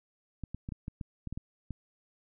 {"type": "clicks", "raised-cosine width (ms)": 5, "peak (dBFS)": -25, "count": 10, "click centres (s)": [0.437, 0.546, 0.689, 0.722, 0.881, 1.012, 1.273, 1.326, 1.375, 1.707], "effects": []}